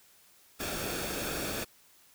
pink noise with comb filter, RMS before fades -35 dBFS, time 0.59-1.65 s, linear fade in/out 20 ms, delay 1 ms, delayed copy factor -0.55, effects white hiss -61 dBFS RMS until 2.14 s

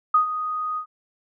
sine tone with ADSR envelope, 1244.5 Hz, D#6, in tune, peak -12 dBFS, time 0.14-0.86 s, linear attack 6 ms, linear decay 110 ms, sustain -12 dB, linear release 88 ms, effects none

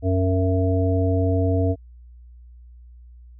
harmonic tone with a mistuned harmonic, 92.2 Hz, F#2, 6 cents flat, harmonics 1 / 3 / 5 / 7, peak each -19 / -24 / -26 / -27 dBFS, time 0.02-1.76 s, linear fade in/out 50 ms, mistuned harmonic 7, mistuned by +50 cents, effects added 60 Hz sine -42 dBFS peak until 3.39 s

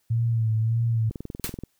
sine tone with vibrato, 113.2 Hz, A2, 50 cents sharp, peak -20 dBFS, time 0.1-1.1 s, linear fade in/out 10 ms, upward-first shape sine, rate 1.7 Hz, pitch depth 51 cents each way
click train, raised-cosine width 3 ms, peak -21 dBFS, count 12, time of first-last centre 1.11-1.636 s, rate 20.9 Hz
white noise with exponential decay, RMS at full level -25 dBFS, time 1.44-1.57 s, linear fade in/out 0 ms, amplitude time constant 27 ms
effects white hiss -70 dBFS RMS until 1.79 s

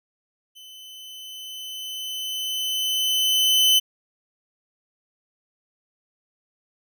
40% pulse tone with level ramp, 3034 Hz, F#7, 43 cents sharp, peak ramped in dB -42 to -13 dBFS, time 0.55-3.8 s, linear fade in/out 20 ms, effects none

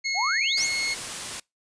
25% pulse tone, 2168 Hz, C#7, 39 cents flat, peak -21 dBFS, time 0.04-0.95 s, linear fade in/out 20 ms
sine exponential sweep, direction up, 662 to 7900 Hz, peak -24 dBFS, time 0.14-0.69 s, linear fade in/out 50 ms
white noise, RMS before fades -33 dBFS, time 0.57-1.4 s, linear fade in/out 5 ms
effects noise-tail reverb RT60 0.2 s tail -25 dB re dry + resampled to 22050 Hz

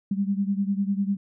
sine beating tone pair, 195.8 / 205.8 Hz, G3 / G#3, -2 / -16 cents, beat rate 10 Hz, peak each -24 / -27 dBFS, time 0.11-1.17 s, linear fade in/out 5 ms, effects none

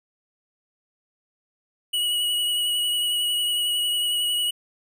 square tone with vibrato, 2922 Hz, F#7, 22 cents flat, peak -22 dBFS, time 1.93-4.51 s, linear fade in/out 10 ms, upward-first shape triangle, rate 11 Hz, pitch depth 24 cents each way, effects none

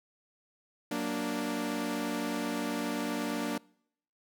sawtooth chord, Gb augmented, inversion none, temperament equal, 185 / 233.1 / 293.7 Hz, Gb3 / Bb3 / D4, 0 / 0 / 0 cents, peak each -36 / -31 / -30 dBFS, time 0.91-3.58 s, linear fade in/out 5 ms, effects noise-tail reverb RT60 0.7 s tail -25 dB re dry

